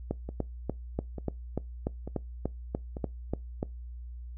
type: two click trains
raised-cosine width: 2 ms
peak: -24 / -16 dBFS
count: 4 / 13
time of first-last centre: 0.29-2.969 / 0.11-3.629 s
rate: 1.12 / 3.41 Hz
effects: noise-tail reverb RT60 0.2 s tail -23 dB re dry + added 60 Hz sine -39 dBFS peak until 4.37 s